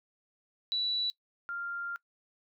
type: tone pair in turn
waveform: sine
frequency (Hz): 3943 / 1394.1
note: B7 / F6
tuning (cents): -4 / -3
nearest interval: octave + tritone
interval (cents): 1799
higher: first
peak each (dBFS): -28 / -34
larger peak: first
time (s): 0.72-1.1 / 1.49-1.96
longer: second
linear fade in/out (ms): 0
effects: noise-tail reverb RT60 0.1 s tail -22 dB re dry